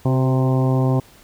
harmonic tone with a mistuned harmonic, 130.81 Hz, C3, in tune, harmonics 1 / 2 / 3 / 4 / 5 / 6 / 7 / 8, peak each -16 / -22 / -26 / -28 / -30 / -32 / -33 / -34 dBFS, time 0.05-1 s, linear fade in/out 5 ms, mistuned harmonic 3, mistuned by -27 cents, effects pink hiss -49 dBFS RMS until 1.23 s

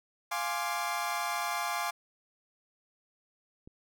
30% pulse chord, D half-diminished seventh, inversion first, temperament equal with one note detuned, 698.5 / 830.6 / 1050.1 / 1174.7 Hz, F5 / Ab5 / C6 / D6, 0 / 0 / +6 / 0 cents, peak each -34 dBFS, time 0.31-1.91 s, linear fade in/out 10 ms
click, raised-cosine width 3 ms, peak -36 dBFS, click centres 3.675 s
effects none

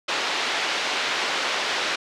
white band-pass noise, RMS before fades -25 dBFS, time 0.08-1.96 s, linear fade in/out 10 ms, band 390 to 3800 Hz, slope 12 dB/octave, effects low-pass 6000 Hz 12 dB/octave

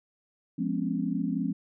sine chord, C# dominant seventh, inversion first, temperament equal with one note detuned, 174.61 / 207.7 / 253.2 / 277.2 Hz, E#3 / G#3 / B3 / C#4, 0 / 0 / +43 / 0 cents, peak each -32 dBFS, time 0.58-1.53 s, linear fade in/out 10 ms, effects none

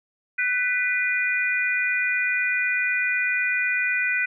sine tone cluster, 1498 / 1982 / 2438 Hz, F#6 / B6 / D#7, +21 / +6 / -36 cents, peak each -25 dBFS, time 0.38-4.26 s, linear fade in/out 10 ms, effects none

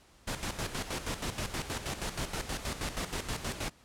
pink noise with tremolo, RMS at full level -34 dBFS, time 0.27-3.7 s, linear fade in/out 10 ms, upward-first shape square, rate 6.3 Hz, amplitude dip 65%, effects pink hiss -61 dBFS RMS until 3.84 s + low-pass 10000 Hz 12 dB/octave

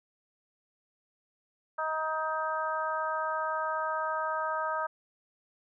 harmonic tone, 314.6 Hz, D#4, 19 cents sharp, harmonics 2 / 3 / 4 / 5, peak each -35 / -34 / -33 / -37 dBFS, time 1.78-4.87 s, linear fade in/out 10 ms, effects none

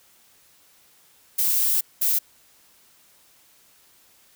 violet noise bursts at uneven times, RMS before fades -21 dBFS, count 2, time 1.38-1.81 / 2.01-2.19 s, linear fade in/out 10 ms, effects white hiss -57 dBFS RMS until 4.35 s

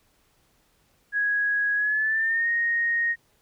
sine tone with pitch glide, 1661.2 to 1864.6 Hz, G#6 to A#6, 0 to 0 cents, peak -21 dBFS, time 1.12-3.16 s, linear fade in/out 50 ms, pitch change +200 cents, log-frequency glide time 1.75-2.49 s, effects pink hiss -65 dBFS RMS until 3.41 s

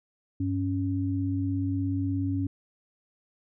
sine tone pair together, 98 / 277.2 Hz, G2 / C#4, 0 / 0 cents, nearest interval octave + tritone, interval 1800 cents, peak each -28 / -28 dBFS, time 0.4-2.47 s, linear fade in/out 5 ms, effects none

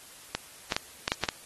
clicks, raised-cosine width 0.2 ms, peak -9 dBFS, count 7, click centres 0.35 / 0.722 / 0.765 / 1.079 / 1.119 / 1.237 / 1.288 s, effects white hiss -50 dBFS RMS until 1.45 s + AAC 32 kbps

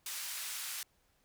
white band-pass noise, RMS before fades -41 dBFS, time 0.06-0.83 s, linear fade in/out 2 ms, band 1300 to 13000 Hz, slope 12 dB/octave, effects pink hiss -73 dBFS RMS until 1.24 s

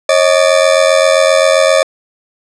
40% pulse ring-modulated tone, 587.3 Hz, D5, in tune, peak -3 dBFS, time 0.09-1.83 s, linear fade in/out 2 ms, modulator 43.8 Hz, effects resampled to 22050 Hz + 7-bit

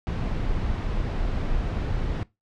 brown noise, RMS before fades -26 dBFS, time 0.07-2.23 s, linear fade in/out 0 ms, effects noise-tail reverb RT60 0.2 s tail -20 dB re dry + low-pass 4000 Hz 12 dB/octave

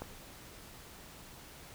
click, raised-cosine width 1 ms, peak -25 dBFS, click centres 0.02 s, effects pink hiss -52 dBFS RMS until 1.74 s

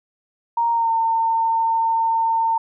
sine tone with pitch glide, 932.3 to 906.8 Hz, A#5 to A#5, 0 to -48 cents, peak -16 dBFS, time 0.57-2.58 s, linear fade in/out 5 ms, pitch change -48 cents, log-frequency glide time 0.72-0.91 s, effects none

